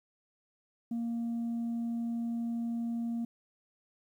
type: tone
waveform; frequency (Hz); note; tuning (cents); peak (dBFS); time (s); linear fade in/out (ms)
sine; 233.1; A#3; 0; -29; 0.91-3.25; 5
effects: tanh soft clip ceiling -30 dBFS + 11-bit